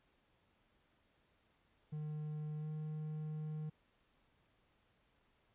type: tone with pitch glide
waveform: triangle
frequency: 152.1 to 154.05 Hz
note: D#3 to D#3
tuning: -39 to -17 cents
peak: -38 dBFS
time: 1.92-3.7 s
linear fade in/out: 10 ms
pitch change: +22 cents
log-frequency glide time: 2.59-2.66 s
effects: pink hiss -75 dBFS RMS until 5.54 s + resampled to 8000 Hz